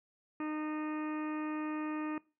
harmonic tone with a mistuned harmonic, 306.5 Hz, D#4, 26 cents flat, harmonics 1 / 2 / 3 / 4 / 5 / 6 / 7 / 8 / 9, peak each -35 / -49 / -47 / -45 / -57 / -50 / -58 / -52 / -62 dBFS, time 0.4-2.18 s, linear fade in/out 2 ms, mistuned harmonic 8, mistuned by +18 cents, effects noise-tail reverb RT60 0.3 s tail -22 dB re dry

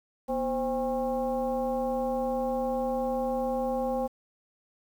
sine tone with frequency modulation, 523.3 Hz, C5, in tune, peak -26 dBFS, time 0.28-4.08 s, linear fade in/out 20 ms, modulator 281 Hz, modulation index 1.1, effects 9-bit

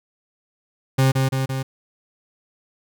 40% pulse tone with echo, 132.9 Hz, C3, 27 cents sharp, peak -13 dBFS, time 0.98-1.12 s, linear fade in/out 10 ms, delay 170 ms, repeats 3, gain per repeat -3 dB, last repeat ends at 1.63 s, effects none

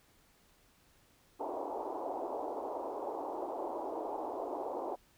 white band-pass noise, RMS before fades -39 dBFS, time 1.39-4.96 s, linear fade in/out 20 ms, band 290 to 940 Hz, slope 48 dB/octave, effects pink hiss -67 dBFS RMS until 5.17 s

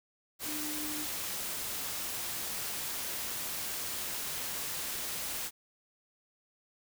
sine tone in noise, 302.2 Hz, D4, 50 cents sharp, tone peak -40 dBFS, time 0.44-1.07 s, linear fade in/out 50 ms, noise white, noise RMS -37 dBFS, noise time 0.39-5.51 s, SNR -6 dB, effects none

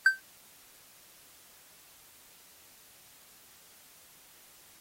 triangle tone with exponential decay, 1555 Hz, G6, 14 cents flat, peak -12 dBFS, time 0.06-0.2 s, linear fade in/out 2 ms, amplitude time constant 29 ms, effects white hiss -57 dBFS RMS until 4.8 s + AAC 48 kbps

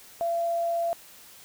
sine tone with quantisation, 679 Hz, F5, 49 cents flat, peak -24 dBFS, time 0.21-0.93 s, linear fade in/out 0 ms, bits 9, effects white hiss -50 dBFS RMS until 1.44 s

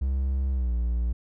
triangle tone with pitch glide, 66.6 to 58.99 Hz, C2 to A#1, +31 to +21 cents, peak -21 dBFS, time 0.01-1.13 s, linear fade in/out 10 ms, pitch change -210 cents, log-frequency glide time 0.51-0.73 s, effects none

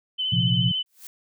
sine tone with vibrato, 3027 Hz, F#7, 39 cents sharp, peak -23 dBFS, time 0.18-0.83 s, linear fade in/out 20 ms, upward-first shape sine, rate 14 Hz, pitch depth 27 cents each way
sine chord, Bb suspended second, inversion none, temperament just, 116.54 / 131.11 / 174.81 Hz, Bb2 / C3 / F3, 0 / +4 / +2 cents, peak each -24 dBFS, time 0.32-0.72 s, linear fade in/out 10 ms
blue noise with exponential growth, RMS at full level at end -37 dBFS, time 0.86-1.07 s, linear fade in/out 1 ms, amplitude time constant 44 ms
effects none

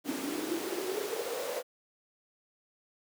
pink noise with high-pass filter sweep, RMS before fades -35 dBFS, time 0.04-1.63 s, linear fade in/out 50 ms, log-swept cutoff 270 to 530 Hz, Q 9.8, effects none

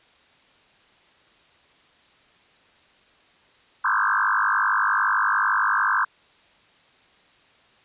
sine tone with frequency modulation, 1301 Hz, E6, 23 cents flat, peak -18 dBFS, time 3.84-6.05 s, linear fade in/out 10 ms, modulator 51.2 Hz, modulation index 6.2, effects white hiss -57 dBFS RMS until 7.84 s + resampled to 8000 Hz

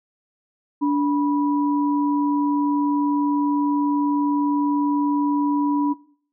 sine tone pair together, 289.9 / 979 Hz, D4 / B5, -22 / -15 cents, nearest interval octave + major sixth, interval 2107 cents, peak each -17 / -26 dBFS, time 0.81-5.94 s, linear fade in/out 20 ms, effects noise-tail reverb RT60 0.5 s tail -19 dB re dry

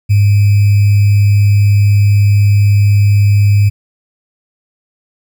sine tone with sample-and-hold, 102 Hz, G#2, 31 cents flat, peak -5 dBFS, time 0.09-3.7 s, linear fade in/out 20 ms, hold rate 2450 Hz, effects none

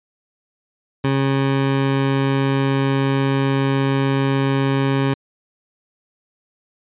20% pulse tone, 136.4 Hz, C#3, 28 cents flat, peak -11 dBFS, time 1.04-5.14 s, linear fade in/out 5 ms, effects resampled to 8000 Hz

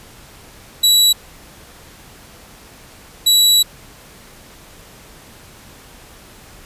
sawtooth tone bursts at uneven times, 3918 Hz, B7, 15 cents flat, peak -6 dBFS, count 2, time 0.83-1.13 / 3.26-3.63 s, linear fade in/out 10 ms, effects pink hiss -42 dBFS RMS until 6.65 s + resampled to 32000 Hz

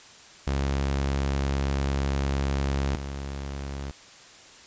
sawtooth tone pair in turn, 68.8 / 69.19 Hz, C#2 / C#2, -12 / -3 cents, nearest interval unison, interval 9 cents, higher second, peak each -20 / -28 dBFS, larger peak first, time 0.47-2.95 / 2.95-3.91 s, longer first, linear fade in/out 0 ms, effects white hiss -49 dBFS RMS until 4.66 s + resampled to 16000 Hz

